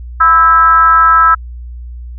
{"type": "tone with frequency modulation", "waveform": "sine", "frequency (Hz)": 1313, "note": "E6", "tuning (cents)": -7, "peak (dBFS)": -4, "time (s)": [0.2, 1.35], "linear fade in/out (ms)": 10, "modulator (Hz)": 307, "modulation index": 0.61, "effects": ["added 60 Hz sine -24 dBFS peak until 2.18 s"]}